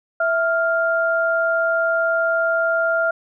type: tone pair together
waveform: sine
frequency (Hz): 659 / 1397.7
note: E5 / F6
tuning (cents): -1 / +1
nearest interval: octave + minor second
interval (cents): 1302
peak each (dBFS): -19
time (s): 0.2-3.11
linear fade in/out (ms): 5
effects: none